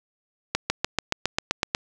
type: accelerating click train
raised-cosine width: 0.2 ms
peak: -4 dBFS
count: 10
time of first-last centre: 0.55-1.749 s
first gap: 150 ms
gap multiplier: 0.97
effects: none